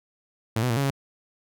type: tone with pitch steps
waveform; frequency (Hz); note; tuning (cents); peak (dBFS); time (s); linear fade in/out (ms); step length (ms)
sawtooth; 111.9 / 125.4 / 115.7 / 139.2 / 137.4; A2 / B2 / A#2 / C#3 / C#3; +30 / +27 / -13 / +8 / -15; -18; 0.56-0.905; 5; 69
effects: none